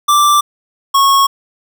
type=tone pair in turn; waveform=square; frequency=1174.7 / 1098.9 Hz; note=D6 / C#6; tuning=0 / -15 cents; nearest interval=minor second; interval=115 cents; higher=first; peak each=-8 dBFS; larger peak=neither; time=0.08-0.41 / 0.94-1.27 s; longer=neither; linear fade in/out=10 ms; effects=none